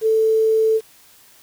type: tone with quantisation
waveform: sine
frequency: 441.5 Hz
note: A4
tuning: 6 cents sharp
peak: -13 dBFS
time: 0.01-0.81 s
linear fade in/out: 50 ms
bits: 7
effects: white hiss -50 dBFS RMS until 1.42 s